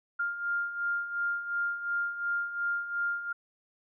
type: beating tone pair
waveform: sine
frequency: 1400 / 1402.8 Hz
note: F6 / F6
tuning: +4 / +7 cents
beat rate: 2.8 Hz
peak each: -36 / -30 dBFS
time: 0.19-3.33 s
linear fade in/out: 10 ms
effects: none